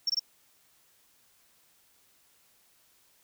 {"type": "tone bursts", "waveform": "sine", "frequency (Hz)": 5490, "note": "F8", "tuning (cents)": -31, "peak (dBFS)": -23, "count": 3, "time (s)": [0.07, 0.195], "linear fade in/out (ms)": 5, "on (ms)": 27, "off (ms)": 22, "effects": ["tanh soft clip ceiling -21 dBFS", "white hiss -65 dBFS RMS until 3.23 s"]}